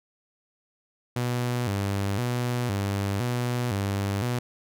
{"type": "tone with vibrato", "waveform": "sawtooth", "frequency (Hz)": 110.3, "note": "A2", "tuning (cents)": 5, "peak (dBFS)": -21, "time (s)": [1.16, 4.39], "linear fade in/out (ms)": 5, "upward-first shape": "square", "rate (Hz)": 0.98, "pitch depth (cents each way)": 180, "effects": []}